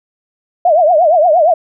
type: tone with vibrato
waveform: sine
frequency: 659.3 Hz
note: E5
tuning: in tune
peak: -6 dBFS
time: 0.65-1.54 s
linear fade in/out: 5 ms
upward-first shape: triangle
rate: 8.6 Hz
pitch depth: 220 cents each way
effects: none